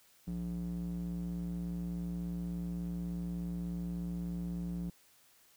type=tone with band-pass filter; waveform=square; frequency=58.27 Hz; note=A#1; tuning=in tune; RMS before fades=-38 dBFS; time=0.27-4.9 s; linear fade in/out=5 ms; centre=190 Hz; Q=3.1; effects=white hiss -65 dBFS RMS until 5.56 s